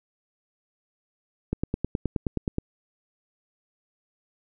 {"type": "click train", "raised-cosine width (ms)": 3, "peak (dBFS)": -12, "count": 11, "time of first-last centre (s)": [1.53, 2.584], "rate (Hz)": 9.49, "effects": []}